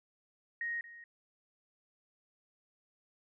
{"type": "tone with echo", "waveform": "sine", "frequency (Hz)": 1871, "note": "A#6", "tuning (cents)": 6, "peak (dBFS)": -34, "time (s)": [0.61, 0.81], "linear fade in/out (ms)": 2, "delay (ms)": 230, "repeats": 1, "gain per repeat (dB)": -15, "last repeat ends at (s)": 1.04, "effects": []}